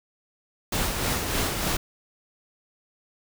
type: noise with tremolo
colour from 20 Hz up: pink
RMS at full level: -25 dBFS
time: 0.72-1.77 s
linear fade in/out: 5 ms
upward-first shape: sine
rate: 3.3 Hz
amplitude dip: 40%
effects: none